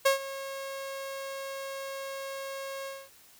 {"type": "tone with ADSR envelope", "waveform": "sawtooth", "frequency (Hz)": 544, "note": "C#5", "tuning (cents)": -33, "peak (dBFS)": -15, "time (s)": [0.05, 3.1], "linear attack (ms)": 11, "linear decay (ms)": 120, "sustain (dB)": -17, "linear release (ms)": 240, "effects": ["white hiss -57 dBFS RMS until 3.39 s"]}